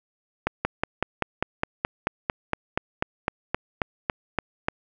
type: slowing click train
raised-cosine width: 0.5 ms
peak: -7 dBFS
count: 19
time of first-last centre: 0.47-4.685 s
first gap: 180 ms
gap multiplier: 1.03
effects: none